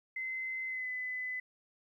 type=tone with pitch glide; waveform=sine; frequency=2056 to 2010 Hz; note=C7 to B6; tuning=-31 to +30 cents; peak=-35 dBFS; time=0.16-1.4 s; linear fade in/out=5 ms; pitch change=-39 cents; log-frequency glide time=0.67-0.89 s; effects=12-bit